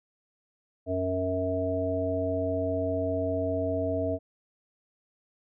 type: harmonic tone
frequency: 92.5 Hz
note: F#2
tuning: in tune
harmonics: 1 / 3 / 5 / 7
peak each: -33 / -32 / -33 / -29 dBFS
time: 0.86-4.19 s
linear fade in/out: 50 ms
effects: none